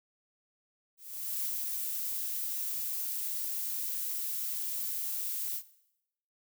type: noise with ADSR envelope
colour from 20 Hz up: violet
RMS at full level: -33 dBFS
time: 0.97-5.63 s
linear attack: 460 ms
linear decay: 73 ms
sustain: -2 dB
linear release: 73 ms
effects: noise-tail reverb RT60 0.8 s tail -17 dB re dry